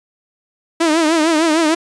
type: tone with vibrato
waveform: sawtooth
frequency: 320 Hz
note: D#4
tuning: 49 cents sharp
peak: -8 dBFS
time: 0.8-1.75 s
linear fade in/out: 10 ms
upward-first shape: triangle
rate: 6.6 Hz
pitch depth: 120 cents each way
effects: resampled to 22050 Hz